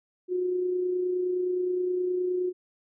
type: tone with amplitude modulation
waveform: sine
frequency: 362.7 Hz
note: F#4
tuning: 34 cents flat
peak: -23 dBFS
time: 0.28-2.53 s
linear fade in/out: 50 ms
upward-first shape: sine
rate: 29.6 Hz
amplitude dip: 35%
effects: none